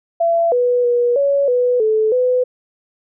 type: tone with pitch steps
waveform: sine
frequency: 674 / 490.9 / 482.6 / 561 / 493.8 / 435.3 / 502 Hz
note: E5 / B4 / B4 / C#5 / B4 / A4 / B4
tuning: +38 / -10 / -40 / +21 / 0 / -19 / +28 cents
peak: -12 dBFS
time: 0.2-2.44 s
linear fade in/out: 10 ms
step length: 320 ms
effects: none